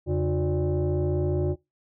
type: tone with frequency modulation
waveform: sine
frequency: 138.9 Hz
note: C#3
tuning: 4 cents sharp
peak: -21 dBFS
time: 0.06-1.56 s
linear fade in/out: 50 ms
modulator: 223 Hz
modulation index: 1.5
effects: noise-tail reverb RT60 0.2 s tail -23 dB re dry + tanh soft clip ceiling -17 dBFS